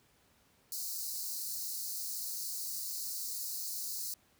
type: high-pass noise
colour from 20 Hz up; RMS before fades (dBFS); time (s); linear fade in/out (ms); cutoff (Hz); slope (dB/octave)
white; -39; 0.72-4.14; 2; 4100; 96
effects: pink hiss -68 dBFS RMS until 4.39 s + high-pass 60 Hz 12 dB/octave